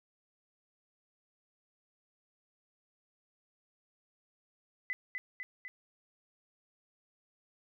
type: tone with echo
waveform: sine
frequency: 2010 Hz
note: B6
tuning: 30 cents sharp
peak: -32 dBFS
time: 4.9-4.93 s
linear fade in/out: 0 ms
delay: 250 ms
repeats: 3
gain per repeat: -3 dB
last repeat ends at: 5.68 s
effects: none